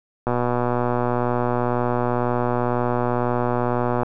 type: click train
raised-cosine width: 1 ms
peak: -8 dBFS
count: 460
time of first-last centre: 0.27-4.032 s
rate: 122 Hz
effects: none